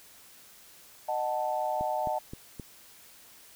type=chord; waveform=sine; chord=D# diminished; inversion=none; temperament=equal with one note detuned; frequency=615.8 / 740 / 880 Hz; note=D#5 / F#5 / A5; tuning=-18 / 0 / 0 cents; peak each=-32 dBFS; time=1.08-2.19 s; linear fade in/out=10 ms
type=click train; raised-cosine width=3 ms; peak=-26 dBFS; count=4; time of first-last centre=1.81-2.597 s; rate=3.81 Hz
effects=white hiss -54 dBFS RMS until 3.55 s